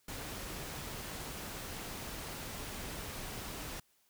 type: noise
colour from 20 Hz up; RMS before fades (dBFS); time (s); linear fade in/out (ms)
pink; -43; 0.08-3.8; 5
effects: white hiss -72 dBFS RMS until 4.09 s